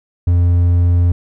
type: tone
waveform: triangle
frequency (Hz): 87.31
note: F2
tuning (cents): 0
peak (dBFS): -7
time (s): 0.27-1.12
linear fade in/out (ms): 5
effects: none